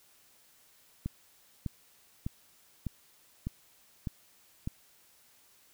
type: click train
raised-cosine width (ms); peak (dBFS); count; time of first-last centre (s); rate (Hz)
5; -21; 7; 1.06-4.674; 1.66
effects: white hiss -63 dBFS RMS until 5.73 s